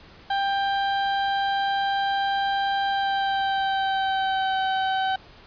35% pulse tone with pitch glide, 791 to 764.1 Hz, G5 to G5, +15 to -44 cents, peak -20 dBFS, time 0.3-5.16 s, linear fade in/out 5 ms, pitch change -59 cents, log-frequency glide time 2.88-4.58 s, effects pink hiss -49 dBFS RMS until 5.46 s + resampled to 11025 Hz

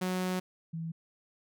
sawtooth / sine tone pair in turn, 183.9 / 163.84 Hz, F#3 / E3, -10 / -10 cents, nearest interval major second, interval 200 cents, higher first, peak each -26 / -34 dBFS, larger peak first, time 0.01-0.4 / 0.73-0.92 s, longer first, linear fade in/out 10 ms, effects none

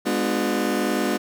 30% pulse chord, G# diminished seventh, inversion none, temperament just, 207.7 / 249.2 / 299 / 358.8 Hz, G#3 / B3 / D4 / F4, 0 / +16 / +31 / +47 cents, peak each -24 dBFS, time 0.05-1.18 s, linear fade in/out 20 ms, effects none

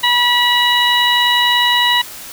harmonic tone, 971 Hz, B5, 30 cents flat, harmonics 1 / 2 / 3 / 4, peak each -16 / -16 / -16 / -16 dBFS, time 0.03-2.02 s, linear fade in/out 10 ms, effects white hiss -32 dBFS RMS until 2.32 s

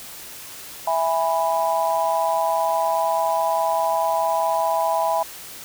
sine chord, E major, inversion none, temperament just, 659.3 / 824.1 / 988.9 Hz, E5 / G#5 / B5, 0 / -14 / +2 cents, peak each -22 / -23 / -23 dBFS, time 0.87-5.23 s, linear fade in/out 5 ms, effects white hiss -38 dBFS RMS until 5.64 s

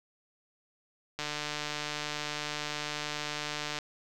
click train, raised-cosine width 0.2 ms, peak -17 dBFS, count 388, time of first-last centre 1.19-3.787 s, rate 149 Hz, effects none

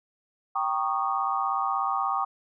sine chord, Eb dominant seventh, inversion first, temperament equal with one note detuned, 784 / 932.3 / 1108.7 / 1225.2 Hz, G5 / Bb5 / Db6 / Eb6, 0 / 0 / 0 / -27 cents, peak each -29 / -33 / -29 / -29 dBFS, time 0.55-2.25 s, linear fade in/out 10 ms, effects none

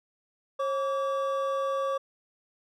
triangle tone pair together, 542 / 1148.5 Hz, C#5 / D6, -39 / -39 cents, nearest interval octave + minor second, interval 1300 cents, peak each -26 / -29 dBFS, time 0.59-1.98 s, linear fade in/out 10 ms, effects none

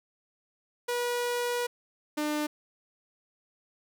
sawtooth tone pair in turn, 484.4 / 299.9 Hz, B4 / D4, -34 / +36 cents, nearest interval minor sixth, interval 830 cents, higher first, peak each -24 dBFS, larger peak neither, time 0.88-1.67 / 2.17-2.47 s, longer first, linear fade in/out 10 ms, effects none

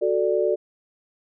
sine chord, D major, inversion first, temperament equal, 370 / 440 / 587.3 Hz, F#4 / A4 / D5, 0 / 0 / 0 cents, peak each -23 dBFS, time 0.01-0.56 s, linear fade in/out 20 ms, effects none

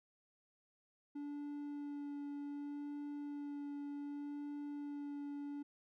triangle tone with vibrato, 288.5 Hz, D4, 31 cents flat, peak -40 dBFS, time 1.15-5.63 s, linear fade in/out 10 ms, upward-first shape sine, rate 0.66 Hz, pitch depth 11 cents each way, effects none

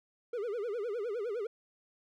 triangle tone with vibrato, 441.9 Hz, A4, 7 cents sharp, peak -31 dBFS, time 0.33-1.47 s, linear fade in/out 5 ms, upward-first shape sine, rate 9.8 Hz, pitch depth 200 cents each way, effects none

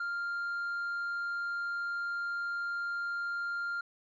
sine tone with tanh clipping, 1396.9 Hz, F6, in tune, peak -33 dBFS, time 0-3.81 s, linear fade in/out 5 ms, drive 2 dB, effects none

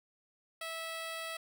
10% pulse tone, 653 Hz, E5, 17 cents flat, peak -30 dBFS, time 0.61-1.37 s, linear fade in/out 5 ms, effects none

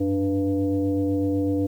sine tone with frequency modulation, 293 Hz, D4, 4 cents flat, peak -20 dBFS, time 0-1.67 s, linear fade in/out 10 ms, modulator 198 Hz, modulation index 0.88, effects 9-bit

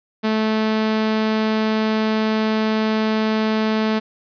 sawtooth tone, 218 Hz, A3, 16 cents flat, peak -13 dBFS, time 0.23-4 s, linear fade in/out 20 ms, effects resampled to 11025 Hz + 8-bit

